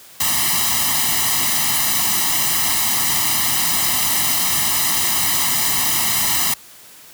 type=noise with comb filter; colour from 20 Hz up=white; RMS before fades=-18 dBFS; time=0.2-6.54 s; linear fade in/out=5 ms; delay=1 ms; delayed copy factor=+0.85; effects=white hiss -43 dBFS RMS until 7.13 s + high-pass 80 Hz 12 dB/octave